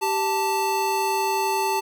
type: tone pair together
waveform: square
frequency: 389.3 / 884.6 Hz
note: G4 / A5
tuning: -12 / +9 cents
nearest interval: octave + major second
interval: 1421 cents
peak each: -27 / -23 dBFS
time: 0.01-1.81 s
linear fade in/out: 20 ms
effects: none